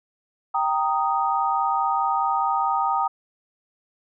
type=chord; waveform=sine; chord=Eb major; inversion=first; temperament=equal with one note detuned; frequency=784 / 928.6 / 1244.5 Hz; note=G5 / Bb5 / Eb6; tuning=0 / -7 / 0 cents; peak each=-24 dBFS; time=0.54-3.08 s; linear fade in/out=10 ms; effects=none